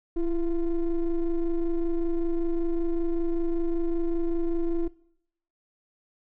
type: ring-modulated tone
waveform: triangle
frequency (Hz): 174.61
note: F3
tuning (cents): 0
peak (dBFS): -17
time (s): 0.16-4.88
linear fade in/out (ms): 10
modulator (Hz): 162
effects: noise-tail reverb RT60 0.7 s tail -22 dB re dry + tanh soft clip ceiling -15 dBFS